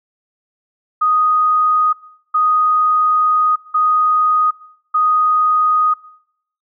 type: tone bursts at uneven times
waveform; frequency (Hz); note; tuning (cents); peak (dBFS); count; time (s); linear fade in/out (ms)
sine; 1244.5; D#6; 0; -11; 4; 1.01-1.93 / 2.34-3.56 / 3.74-4.51 / 4.94-5.94; 10
effects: noise-tail reverb RT60 0.7 s tail -20 dB re dry